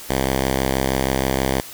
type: tone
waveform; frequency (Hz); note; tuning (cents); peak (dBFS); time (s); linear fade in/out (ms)
5% pulse; 66.3; C2; +23; -7; 0.09-1.61; 10
effects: white hiss -37 dBFS RMS until 1.73 s